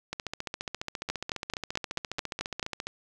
two click trains, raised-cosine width 0.2 ms, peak -16 / -12 dBFS, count 41 / 8, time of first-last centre 0.13-2.87 / 1.1-2.628 s, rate 14.6 / 4.58 Hz, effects none

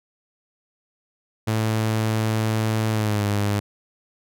sawtooth tone with pitch glide, 110 to 102.63 Hz, A2 to G#2, 0 to -20 cents, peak -16 dBFS, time 1.47-3.6 s, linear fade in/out 10 ms, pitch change -120 cents, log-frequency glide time 2.92-3.24 s, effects none

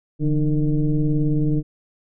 sine tone with frequency modulation, 146.5 Hz, D3, 4 cents flat, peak -16 dBFS, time 0.19-1.63 s, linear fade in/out 50 ms, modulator 156 Hz, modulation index 1.2, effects none

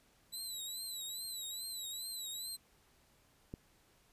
20% pulse tone with vibrato, 3951 Hz, B7, in tune, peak -35 dBFS, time 0.32-2.57 s, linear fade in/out 20 ms, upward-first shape triangle, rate 2.4 Hz, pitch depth 110 cents each way
click, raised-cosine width 3 ms, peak -30 dBFS, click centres 3.539 s
effects pink hiss -69 dBFS RMS until 4.12 s + resampled to 32000 Hz

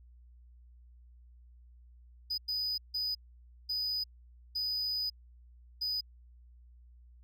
triangle tone bursts at uneven times, 4978 Hz, D#8, in tune, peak -30 dBFS, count 6, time 2.3-2.38 / 2.48-2.78 / 2.94-3.15 / 3.69-4.04 / 4.55-5.1 / 5.81-6.01 s, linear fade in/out 10 ms, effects added 60 Hz sine -54 dBFS peak until 7.23 s

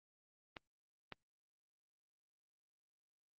clicks, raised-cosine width 0.3 ms, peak -29 dBFS, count 2, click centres 0.568 / 1.123 s, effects low-pass 5000 Hz 12 dB/octave + Opus 32 kbps

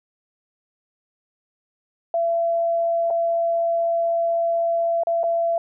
sine tone with dropouts, 674 Hz, E5, 38 cents sharp, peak -18 dBFS, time 2.14-5.58 s, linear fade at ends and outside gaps 2 ms, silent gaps 3.103-3.107 / 5.035-5.07 / 5.233-5.239 s, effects none

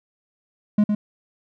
triangle tone with echo, 209 Hz, G#3, 11 cents sharp, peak -11 dBFS, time 0.78-0.84 s, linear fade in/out 5 ms, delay 110 ms, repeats 1, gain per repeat -5 dB, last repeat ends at 0.95 s, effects none

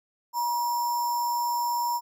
sine tone with sample-and-hold, 958 Hz, A#5, 47 cents sharp, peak -24 dBFS, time 0.33-2.01 s, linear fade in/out 50 ms, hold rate 6300 Hz, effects none

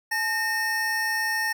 square tone pair together, 864 / 1830.8 Hz, A5 / A#6, -32 / -32 cents, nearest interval octave + minor second, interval 1300 cents, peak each -32 / -25 dBFS, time 0.11-1.53 s, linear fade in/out 10 ms, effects none

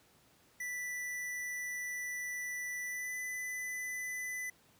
square tone with pitch glide, 1975.5 to 2001 Hz, B6 to B6, 0 to +22 cents, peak -38 dBFS, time 0.6-4.5 s, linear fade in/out 5 ms, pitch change +22 cents, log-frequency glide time 2.84-3.16 s, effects pink hiss -66 dBFS RMS until 4.79 s + high-pass 80 Hz 12 dB/octave

